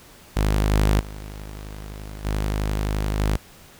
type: tone with level steps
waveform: sawtooth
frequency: 51.6 Hz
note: G#1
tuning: 10 cents flat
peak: -14 / -12 / -30 / -18 / -15 dBFS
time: 0.36-3.37 s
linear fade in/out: 10 ms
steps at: 0.71 / 0.99 / 2.24 / 3.18 s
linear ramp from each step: 20 ms
effects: pink hiss -48 dBFS RMS until 3.79 s